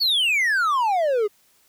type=exponential sweep; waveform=triangle; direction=down; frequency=4583 to 399.1 Hz; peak=-16 dBFS; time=0-1.28 s; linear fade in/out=20 ms; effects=white hiss -60 dBFS RMS until 1.68 s